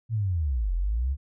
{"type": "linear two-way sweep", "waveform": "sine", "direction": "down then up", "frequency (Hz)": [117.3, 41.2, 71.8], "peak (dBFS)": -23, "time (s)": [0.09, 1.17], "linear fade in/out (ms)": 50, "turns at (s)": 0.74, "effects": []}